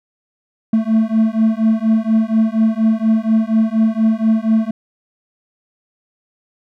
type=beating tone pair; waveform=triangle; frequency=219.6 / 223.8 Hz; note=A3 / A3; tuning=-3 / +30 cents; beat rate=4.2 Hz; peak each=-13 dBFS; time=0.73-4.71 s; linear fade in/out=5 ms; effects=none